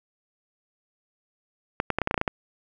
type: clicks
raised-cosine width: 0.5 ms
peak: -8 dBFS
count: 10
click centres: 1.801 / 1.903 / 1.986 / 2.017 / 2.074 / 2.111 / 2.143 / 2.178 / 2.214 / 2.278 s
effects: none